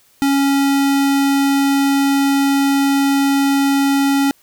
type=tone; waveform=square; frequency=277.2 Hz; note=C#4; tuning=in tune; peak=-13 dBFS; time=0.22-4.31 s; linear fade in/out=0 ms; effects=white hiss -54 dBFS RMS until 4.42 s